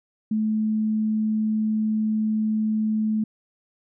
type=tone; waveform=sine; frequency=216.6 Hz; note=A3; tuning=27 cents flat; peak=-20 dBFS; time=0.31-3.24 s; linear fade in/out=5 ms; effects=none